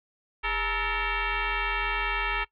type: tone with frequency modulation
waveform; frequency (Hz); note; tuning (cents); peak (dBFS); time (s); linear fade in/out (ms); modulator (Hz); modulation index
sine; 493.9; B4; 0; -25; 0.43-2.45; 20; 449; 5.6
effects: noise-tail reverb RT60 0.1 s tail -20 dB re dry